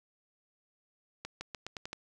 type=accelerating click train; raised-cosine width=0.2 ms; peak=-22 dBFS; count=7; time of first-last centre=1.25-1.93 s; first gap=160 ms; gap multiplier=0.86; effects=none